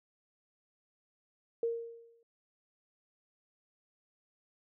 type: tone with exponential decay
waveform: sine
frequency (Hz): 463.7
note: A#4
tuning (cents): -9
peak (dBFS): -27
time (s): 1.63-2.23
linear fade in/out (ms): 2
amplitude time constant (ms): 130
effects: none